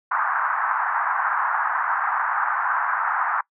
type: band-pass noise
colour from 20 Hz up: white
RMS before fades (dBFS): -23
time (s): 0.11-3.41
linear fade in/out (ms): 5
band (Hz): 820 to 1600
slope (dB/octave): 48
effects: noise-tail reverb RT60 0.1 s tail -23 dB re dry